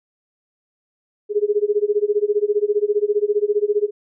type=tone with tremolo; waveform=sine; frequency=415.3 Hz; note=G#4; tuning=in tune; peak=-12 dBFS; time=1.29-3.91 s; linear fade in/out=50 ms; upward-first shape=sine; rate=15 Hz; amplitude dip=95%; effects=none